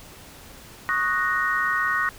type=chord; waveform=sine; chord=D# minor seventh; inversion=third; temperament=equal; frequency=1108.7 / 1244.5 / 1480 / 1864.7 Hz; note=C#6 / D#6 / F#6 / A#6; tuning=0 / 0 / 0 / 0 cents; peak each=-28 / -28 / -26 / -24 dBFS; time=0.89-2.09 s; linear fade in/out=0 ms; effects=pink hiss -45 dBFS RMS until 2.18 s